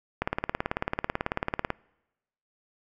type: click train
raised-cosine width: 0.5 ms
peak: -11 dBFS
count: 28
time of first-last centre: 0.22-1.704 s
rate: 18.2 Hz
effects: noise-tail reverb RT60 1.0 s tail -26 dB re dry